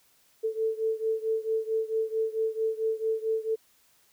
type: beating tone pair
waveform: sine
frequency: 441.6 / 446.1 Hz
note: A4 / A4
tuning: +6 / +24 cents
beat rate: 4.5 Hz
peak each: -28 / -30 dBFS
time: 0.43-3.56 s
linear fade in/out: 20 ms
effects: white hiss -64 dBFS RMS until 4.12 s